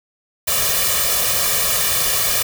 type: noise with comb filter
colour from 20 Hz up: white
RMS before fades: -18 dBFS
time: 0.47-2.43 s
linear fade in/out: 10 ms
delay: 1.7 ms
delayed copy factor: +0.9
effects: none

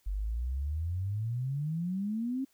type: exponential sweep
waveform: sine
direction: up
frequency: 46.27 to 273.1 Hz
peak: -30 dBFS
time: 0.06-2.45 s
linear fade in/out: 10 ms
effects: white hiss -70 dBFS RMS until 2.53 s

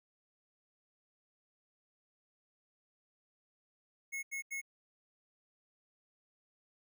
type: tone bursts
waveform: square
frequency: 2179 Hz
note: C#7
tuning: 30 cents flat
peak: -38 dBFS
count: 3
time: 4.12-4.616 s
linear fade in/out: 20 ms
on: 110 ms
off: 83 ms
effects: none

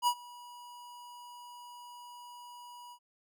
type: tone with ADSR envelope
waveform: square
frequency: 970 Hz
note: B5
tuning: 31 cents flat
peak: -24 dBFS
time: 0.02-2.99 s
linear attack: 52 ms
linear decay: 68 ms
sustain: -24 dB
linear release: 70 ms
effects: none

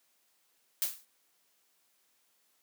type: noise with exponential decay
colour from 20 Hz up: blue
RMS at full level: -27 dBFS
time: 0.82-1.05 s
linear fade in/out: 0 ms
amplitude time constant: 50 ms
effects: white hiss -72 dBFS RMS until 2.62 s + high-pass 200 Hz 12 dB/octave

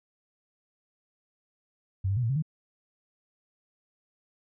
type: tone with pitch steps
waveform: sine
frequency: 95.6 / 99.4 / 124.6 / 113.7 / 135.6 / 155.7 Hz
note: G2 / G2 / B2 / A#2 / C#3 / D#3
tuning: -43 / +25 / +16 / -43 / -38 / +2 cents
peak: -24 dBFS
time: 2.04-2.424 s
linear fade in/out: 10 ms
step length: 64 ms
effects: none

